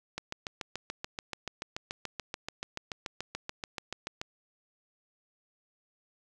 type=click train; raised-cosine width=0.2 ms; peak=-18 dBFS; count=29; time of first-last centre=0.18-4.215 s; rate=6.94 Hz; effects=none